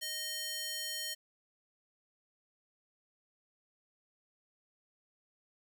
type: tone with high-pass filter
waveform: square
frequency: 620 Hz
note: D#5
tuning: 6 cents flat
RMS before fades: -39 dBFS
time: 0.01-1.15 s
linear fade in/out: 20 ms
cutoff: 3100 Hz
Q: 0.84
effects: none